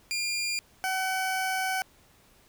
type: tone pair in turn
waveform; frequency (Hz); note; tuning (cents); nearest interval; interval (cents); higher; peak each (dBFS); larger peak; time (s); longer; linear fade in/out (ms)
20% pulse; 2400 / 756; D7 / F#5; +37 / +37; octave + minor sixth; 2000; first; -23 / -22; second; 0.11-0.59 / 0.84-1.82; second; 0
effects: pink hiss -60 dBFS RMS until 2.48 s